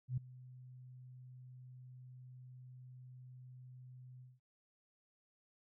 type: tone with ADSR envelope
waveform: sine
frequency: 126.7 Hz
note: B2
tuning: 45 cents sharp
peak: -32 dBFS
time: 0.08-4.4 s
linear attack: 93 ms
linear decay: 8 ms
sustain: -20 dB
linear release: 190 ms
effects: none